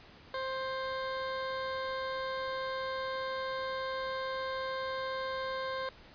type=tone; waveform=20% pulse; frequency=526 Hz; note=C5; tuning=9 cents sharp; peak=-29 dBFS; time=0.34-5.89 s; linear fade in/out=2 ms; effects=pink hiss -55 dBFS RMS until 6.14 s + resampled to 11025 Hz